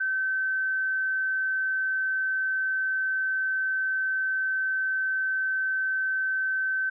sine tone, 1538 Hz, G6, 33 cents flat, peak -24 dBFS, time 0-6.9 s, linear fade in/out 10 ms, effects none

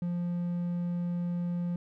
triangle tone, 174.61 Hz, F3, in tune, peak -27 dBFS, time 0.02-1.76 s, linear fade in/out 2 ms, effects none

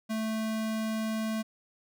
square tone, 220 Hz, A3, in tune, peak -30 dBFS, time 0.09-1.43 s, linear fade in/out 20 ms, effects none

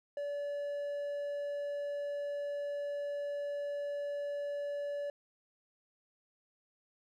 triangle tone, 575 Hz, D5, 37 cents flat, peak -33 dBFS, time 0.17-5.1 s, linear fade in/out 2 ms, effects none

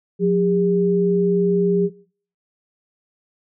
sine tone pair together, 179.69 / 403.4 Hz, F3 / G4, +50 / +50 cents, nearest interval octave + major second, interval 1400 cents, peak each -17 dBFS, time 0.19-1.9 s, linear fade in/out 50 ms, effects noise-tail reverb RT60 0.5 s tail -21 dB re dry

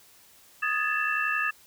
sine tone cluster, 1247 / 1677 / 1748 / 2673 Hz, D#6 / G#6 / A6 / E7, +3 / +16 / -12 / +23 cents, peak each -30 dBFS, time 0.62-1.51 s, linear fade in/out 10 ms, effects white hiss -56 dBFS RMS until 1.66 s

